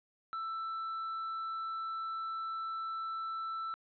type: tone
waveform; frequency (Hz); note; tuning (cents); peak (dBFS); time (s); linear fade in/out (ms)
triangle; 1327; E6; +11; -34; 0.33-3.74; 0
effects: resampled to 11025 Hz